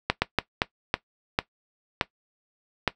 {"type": "slowing click train", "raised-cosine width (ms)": 0.3, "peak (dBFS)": -4, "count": 8, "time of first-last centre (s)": [0.1, 2.877], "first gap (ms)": 120, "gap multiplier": 1.39, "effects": ["noise-tail reverb RT60 0.1 s tail -17 dB re dry"]}